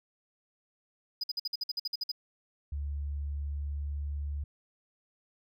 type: tone bursts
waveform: triangle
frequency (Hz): 4970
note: D#8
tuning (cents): -3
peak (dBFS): -29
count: 12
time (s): 1.21-2.117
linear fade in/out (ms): 5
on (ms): 27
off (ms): 53
type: tone with pitch glide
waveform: sine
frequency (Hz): 71.8 to 72.22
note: D2 to D2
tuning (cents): -39 to -28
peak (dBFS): -32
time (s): 2.72-4.44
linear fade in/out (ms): 5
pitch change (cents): +11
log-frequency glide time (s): 3.3-4.07
effects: none